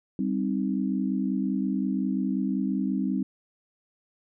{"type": "chord", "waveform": "sine", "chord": "C minor", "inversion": "second", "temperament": "equal", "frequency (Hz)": [196, 261.6, 311.1], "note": ["G3", "C4", "Eb4"], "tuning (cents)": [0, 0, 0], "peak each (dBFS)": [-27, -28, -32], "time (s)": [0.19, 3.23], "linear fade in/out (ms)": 2, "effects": []}